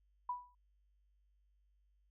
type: tone with exponential decay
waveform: sine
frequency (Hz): 985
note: B5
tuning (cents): -5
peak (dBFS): -33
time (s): 0.29-0.55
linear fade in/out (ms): 5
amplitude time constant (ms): 55
effects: added 50 Hz sine -70 dBFS peak until 2.1 s